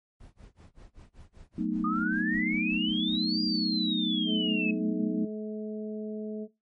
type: noise with tremolo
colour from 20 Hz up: brown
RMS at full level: -48 dBFS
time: 0.2-3.18 s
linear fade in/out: 5 ms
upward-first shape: sine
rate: 5.2 Hz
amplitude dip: 100%
type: chord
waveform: sine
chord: B dominant seventh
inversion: second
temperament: equal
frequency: 185 / 220 / 246.9 / 311.1 Hz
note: F#3 / A3 / B3 / D#4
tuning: 0 / 0 / 0 / 0 cents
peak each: -32 / -31 / -34 / -32 dBFS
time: 1.58-5.25 s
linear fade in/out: 5 ms
type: exponential two-way sweep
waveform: sine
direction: up then down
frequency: 1202 to 4846 to 2560 Hz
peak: -29 dBFS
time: 1.84-4.71 s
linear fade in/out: 5 ms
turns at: 3.42 s
type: harmonic tone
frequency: 214.2 Hz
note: A3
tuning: 46 cents flat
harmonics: 1 / 2 / 3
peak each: -34 / -37 / -45 dBFS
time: 4.25-6.48 s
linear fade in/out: 50 ms
effects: noise-tail reverb RT60 0.2 s tail -17 dB re dry + MP3 48 kbps